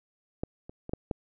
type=clicks; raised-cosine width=2 ms; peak=-17 / -29 / -25 / -16 / -16 dBFS; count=5; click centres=0.435 / 0.695 / 0.894 / 0.935 / 1.112 s; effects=none